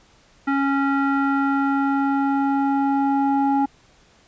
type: tone with low-pass filter sweep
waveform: square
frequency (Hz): 276.2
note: C#4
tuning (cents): -6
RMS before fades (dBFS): -20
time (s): 0.47-3.66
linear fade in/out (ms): 10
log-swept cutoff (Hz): 1600 to 880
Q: 3.1
effects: pink hiss -55 dBFS RMS until 4.27 s + resampled to 16000 Hz